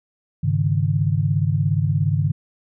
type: chord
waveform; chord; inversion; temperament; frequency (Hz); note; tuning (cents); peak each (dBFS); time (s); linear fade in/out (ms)
sine; Ab suspended fourth; none; equal with one note detuned; 101.22 / 138.59 / 155.56; Ab2 / Db3 / Eb3; -44 / 0 / 0; -21; 0.43-2.32; 10
effects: none